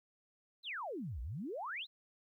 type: exponential two-way sweep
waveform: sine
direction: down then up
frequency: 4242 to 54.5 to 4242 Hz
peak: -39 dBFS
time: 0.63-1.87 s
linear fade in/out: 50 ms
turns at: 1.21 s
effects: 13-bit